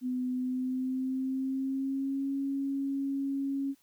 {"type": "tone with pitch glide", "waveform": "sine", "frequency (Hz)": [252.3, 275.1], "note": ["B3", "C#4"], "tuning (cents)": [37, -13], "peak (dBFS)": -29, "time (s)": [0.01, 3.75], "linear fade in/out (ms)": 50, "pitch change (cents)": 150, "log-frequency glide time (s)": [0.3, 2.33], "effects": ["white hiss -68 dBFS RMS until 3.82 s"]}